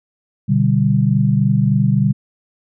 sine chord, G major, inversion first, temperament equal, 123.47 / 146.83 / 196 Hz, B2 / D3 / G3, 0 / 0 / 0 cents, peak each -16 dBFS, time 0.48-2.13 s, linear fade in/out 20 ms, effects none

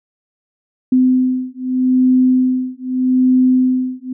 sine beating tone pair, 255.2 / 256.01 Hz, C4 / C4, -43 / -38 cents, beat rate 0.81 Hz, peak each -14 / -14 dBFS, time 0.92-4.13 s, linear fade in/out 5 ms, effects none

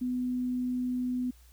sine tone, 250 Hz, B3, 21 cents sharp, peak -28 dBFS, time 0.01-1.31 s, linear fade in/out 10 ms, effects added 60 Hz sine -54 dBFS peak until 1.52 s + white hiss -63 dBFS RMS until 1.52 s

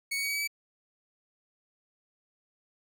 sawtooth tone with pitch steps, 2222 / 2237 / 2253 / 2269 / 2284 / 2300 Hz, C#7 / C#7 / C#7 / C#7 / D7 / D7, +4 / +15 / +28 / +40 / -49 / -37 cents, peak -26 dBFS, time 0.11-0.476 s, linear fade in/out 10 ms, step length 61 ms, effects none

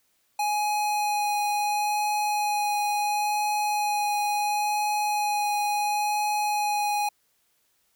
square tone with vibrato, 833 Hz, G#5, 5 cents sharp, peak -24 dBFS, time 0.39-7.09 s, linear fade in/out 5 ms, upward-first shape sine, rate 0.72 Hz, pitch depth 10 cents each way, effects white hiss -69 dBFS RMS until 7.95 s

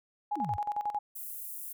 sine tone with tremolo, 830.6 Hz, G#5, in tune, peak -28 dBFS, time 0.31-0.99 s, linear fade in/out 10 ms, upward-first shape square, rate 11 Hz, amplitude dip 75%
sine exponential sweep, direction down, 349.2 to 79.7 Hz, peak -34 dBFS, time 0.36-0.57 s, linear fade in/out 10 ms
white high-pass noise, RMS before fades -41 dBFS, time 1.15-1.73 s, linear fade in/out 10 ms, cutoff 10000 Hz, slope 24 dB/octave
effects none

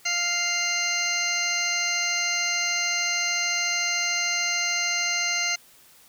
harmonic tone, 698.5 Hz, F5, in tune, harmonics 1 / 2 / 3 / 4 / 6 / 7 / 8 / 9, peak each -37 / -34 / -27 / -31 / -30 / -37 / -39 / -29 dBFS, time 0.05-5.56 s, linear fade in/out 10 ms, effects white hiss -54 dBFS RMS until 6.08 s

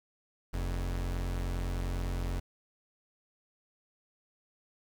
square tone pair together, 44.83 / 87.31 Hz, F1 / F2, +46 / 0 cents, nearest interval octave, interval 1154 cents, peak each -33 / -39 dBFS, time 0.53-2.4 s, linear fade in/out 10 ms, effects 10-bit

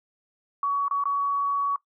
sine tone with dropouts, 1127 Hz, C#6, 28 cents sharp, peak -22 dBFS, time 0.63-1.76 s, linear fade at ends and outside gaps 2 ms, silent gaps 0.882-0.91 / 1.038-1.055 s, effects noise-tail reverb RT60 0.1 s tail -19 dB re dry

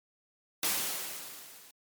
white noise with level ramp, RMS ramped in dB -28 to -55 dBFS, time 0.63-1.71 s, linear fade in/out 2 ms, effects high-pass 150 Hz 12 dB/octave + MP3 96 kbps

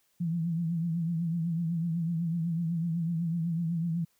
sine tone with vibrato, 167.3 Hz, E3, 26 cents sharp, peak -27 dBFS, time 0.2-4.05 s, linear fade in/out 10 ms, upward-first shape triangle, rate 8 Hz, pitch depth 88 cents each way, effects white hiss -71 dBFS RMS until 4.19 s

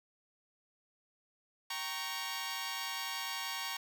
10% pulse chord, G diminished, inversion none, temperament equal with one note detuned, 775.9 / 932.3 / 1108.7 Hz, G5 / Bb5 / Db6, -18 / 0 / 0 cents, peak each -36 / -32 / -32 dBFS, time 1.7-3.77 s, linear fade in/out 5 ms, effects none

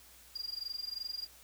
triangle tone with amplitude modulation, 4808 Hz, D8, 40 cents sharp, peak -33 dBFS, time 0.35-1.27 s, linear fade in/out 10 ms, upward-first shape sine, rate 22.9 Hz, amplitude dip 90%, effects added 60 Hz sine -65 dBFS peak until 1.43 s + white hiss -58 dBFS RMS until 1.43 s

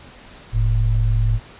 sine tone pair together, 43.4 / 110 Hz, F1 / A2, -10 / 0 cents, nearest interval octave + major third, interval 1610 cents, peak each -17 dBFS, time 0.52-1.4 s, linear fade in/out 50 ms, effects pink hiss -43 dBFS RMS until 1.59 s + resampled to 8000 Hz

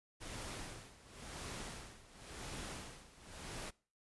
pink noise with tremolo, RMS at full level -45 dBFS, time 0.2-3.71 s, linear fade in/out 20 ms, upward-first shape sine, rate 0.94 Hz, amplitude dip 85%, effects noise-tail reverb RT60 0.4 s tail -23 dB re dry + resampled to 24000 Hz

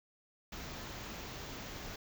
pink band-stop noise, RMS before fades -45 dBFS, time 0.52-1.96 s, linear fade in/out 5 ms, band 7200 to 14000 Hz, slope 96 dB/octave, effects none

